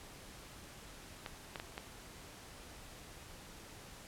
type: clicks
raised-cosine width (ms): 0.3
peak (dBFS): -25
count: 4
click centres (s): 1.262 / 1.558 / 1.599 / 1.779
effects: pink hiss -53 dBFS RMS until 4.07 s + low-pass 12000 Hz 12 dB/octave